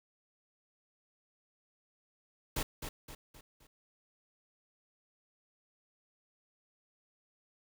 pink noise with echo, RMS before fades -34 dBFS, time 2.56-2.63 s, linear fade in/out 5 ms, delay 260 ms, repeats 4, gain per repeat -7 dB, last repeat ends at 3.67 s, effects none

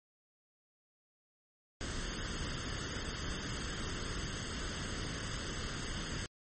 pink noise with comb filter, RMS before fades -39 dBFS, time 1.81-6.26 s, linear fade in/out 0 ms, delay 0.62 ms, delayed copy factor +0.6, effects MP3 32 kbps

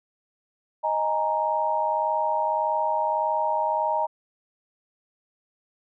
sine chord, D# suspended fourth, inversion none, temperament equal, 622.3 / 830.6 / 932.3 Hz, D#5 / G#5 / A#5, 0 / 0 / 0 cents, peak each -27 / -28 / -24 dBFS, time 0.83-4.07 s, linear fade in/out 20 ms, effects none

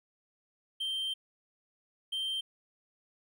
triangle tone bursts at uneven times, 3141 Hz, G7, 3 cents sharp, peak -30 dBFS, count 2, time 0.8-1.14 / 2.12-2.41 s, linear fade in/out 10 ms, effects none

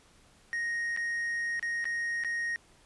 triangle tone with dropouts, 1869 Hz, A#6, 4 cents sharp, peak -28 dBFS, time 0.53-2.56 s, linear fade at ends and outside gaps 0 ms, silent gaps 0.964-0.973 / 1.595-1.627 / 1.843-1.854 / 2.237-2.247 s, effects pink hiss -61 dBFS RMS until 2.85 s + resampled to 24000 Hz

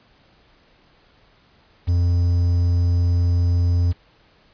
triangle tone with quantisation, 87.31 Hz, F2, in tune, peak -13 dBFS, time 1.87-3.93 s, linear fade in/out 20 ms, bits 7, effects pink hiss -56 dBFS RMS until 4.53 s + resampled to 11025 Hz

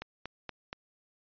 click train, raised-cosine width 0.3 ms, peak -22 dBFS, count 4, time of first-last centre 0.02-0.729 s, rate 4.23 Hz, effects resampled to 11025 Hz

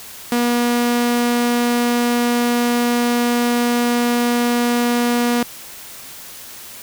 sawtooth tone, 240.2 Hz, B3, 48 cents flat, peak -11 dBFS, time 0.32-5.43 s, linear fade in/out 2 ms, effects white hiss -36 dBFS RMS until 6.82 s

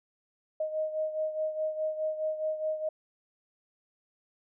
sine beating tone pair, 622.3 / 627.1 Hz, D#5 / D#5, 0 / +13 cents, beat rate 4.8 Hz, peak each -30 / -36 dBFS, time 0.6-2.89 s, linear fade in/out 5 ms, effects none

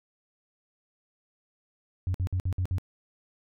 sine tone bursts, 91.6 Hz, F#2, 17 cents flat, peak -23 dBFS, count 6, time 2.07-2.783 s, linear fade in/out 0 ms, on 73 ms, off 55 ms, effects tanh soft clip ceiling -22 dBFS

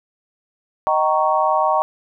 sine chord, Eb dominant seventh, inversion none, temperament equal with one note detuned, 622.3 / 768.7 / 932.3 / 1108.7 Hz, Eb5 / G5 / Bb5 / Db6, 0 / -34 / 0 / 0 cents, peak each -20 dBFS, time 0.87-1.82 s, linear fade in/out 0 ms, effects none

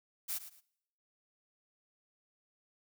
blue noise with echo, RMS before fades -37 dBFS, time 0.28-0.39 s, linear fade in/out 20 ms, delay 110 ms, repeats 2, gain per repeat -12 dB, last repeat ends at 0.61 s, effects noise-tail reverb RT60 0.8 s tail -24 dB re dry

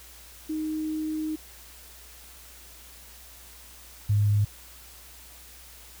sine tone pair in turn, 311.1 / 103.46 Hz, D#4 / G#2, 0 / -6 cents, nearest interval octave + perfect fifth, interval 1906 cents, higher first, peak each -27 / -19 dBFS, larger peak second, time 0.49-1.36 / 4.09-4.45 s, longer first, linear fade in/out 10 ms, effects added 60 Hz sine -52 dBFS peak until 6 s + white hiss -49 dBFS RMS until 6 s

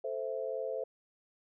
sine chord, A minor, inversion none, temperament equal, 440 / 523.3 / 659.3 Hz, A4 / C5 / E5, 0 / 0 / 0 cents, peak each -39 / -36 / -40 dBFS, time 0.04-0.84 s, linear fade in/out 5 ms, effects none

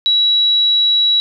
sine tone, 3900 Hz, B7, 23 cents flat, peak -10 dBFS, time 0.06-1.2 s, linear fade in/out 0 ms, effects none

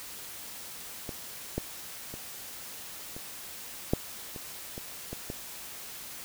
clicks, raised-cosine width 2 ms, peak -23 / -16 / -26 / -28 / -10 / -27 / -25 / -23 / -22 dBFS, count 9, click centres 1.092 / 1.58 / 2.14 / 3.165 / 3.935 / 4.362 / 4.779 / 5.13 / 5.301 s, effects white hiss -43 dBFS RMS until 6.24 s

